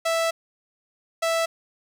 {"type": "tone bursts at uneven times", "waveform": "sawtooth", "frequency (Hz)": 659.3, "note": "E5", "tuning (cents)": 0, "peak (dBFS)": -17, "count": 2, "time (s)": [[0.05, 0.31], [1.22, 1.46]], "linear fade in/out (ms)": 10, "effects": ["low-pass 11000 Hz 12 dB/octave", "8-bit"]}